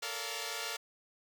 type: chord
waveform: 5% pulse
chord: Bb major seventh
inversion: third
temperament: equal with one note detuned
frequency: 440 / 466.2 / 574.2 / 698.5 Hz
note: A4 / Bb4 / D5 / F5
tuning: 0 / 0 / -39 / 0 cents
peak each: -31 dBFS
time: 0.02-0.77 s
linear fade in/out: 10 ms
effects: none